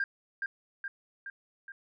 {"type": "tone with echo", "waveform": "sine", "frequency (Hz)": 1598, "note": "G6", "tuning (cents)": 33, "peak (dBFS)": -26, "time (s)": [0, 0.04], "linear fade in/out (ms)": 2, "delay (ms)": 420, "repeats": 4, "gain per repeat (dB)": -4, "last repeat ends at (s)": 1.72, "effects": ["tanh soft clip ceiling -24 dBFS"]}